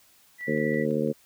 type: tone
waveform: sine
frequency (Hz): 1960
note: B6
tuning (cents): -14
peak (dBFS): -32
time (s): 0.38-0.86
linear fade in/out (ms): 50
type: click train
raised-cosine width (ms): 0.3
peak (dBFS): -38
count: 5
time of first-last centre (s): 0.41-1.074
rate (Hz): 6.02
type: harmonic tone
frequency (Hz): 76.1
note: D#2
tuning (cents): -38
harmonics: 2 / 3 / 4 / 5 / 6 / 7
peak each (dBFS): -32 / -28 / -32 / -32 / -29 / -31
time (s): 0.47-1.13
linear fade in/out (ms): 20
effects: white hiss -59 dBFS RMS until 1.25 s